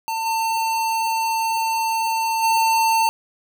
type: tone with level steps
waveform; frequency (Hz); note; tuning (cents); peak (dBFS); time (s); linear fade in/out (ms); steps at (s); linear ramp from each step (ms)
square; 899; A5; +37; -23 / -20 / -16; 0.08-3.09; 0; 0.25 / 2.42; 20
effects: none